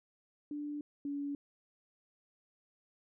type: tone pair in turn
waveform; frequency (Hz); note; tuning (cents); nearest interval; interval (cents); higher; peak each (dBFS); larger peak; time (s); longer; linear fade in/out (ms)
sine; 293.7 / 284.7; D4 / C#4; 0 / +46; minor second; 54; first; -37 / -35; second; 0.51-0.81 / 1.05-1.35; neither; 2
effects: none